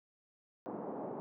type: band-pass noise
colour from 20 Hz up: pink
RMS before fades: -42 dBFS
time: 0.66-1.2 s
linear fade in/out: 0 ms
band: 200 to 860 Hz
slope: 24 dB/octave
effects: none